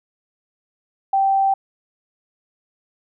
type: tone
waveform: sine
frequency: 780 Hz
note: G5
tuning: 9 cents flat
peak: -14 dBFS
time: 1.13-1.54 s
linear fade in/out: 5 ms
effects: none